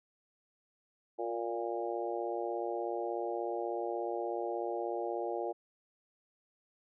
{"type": "harmonic tone with a mistuned harmonic", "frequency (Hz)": 116.54, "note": "A#2", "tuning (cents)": 0, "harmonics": [3, 4, 5, 6, 7], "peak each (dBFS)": [-38, -39, -40, -41, -41], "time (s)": [1.18, 5.53], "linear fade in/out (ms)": 20, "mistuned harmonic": 3, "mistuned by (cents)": 20, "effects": []}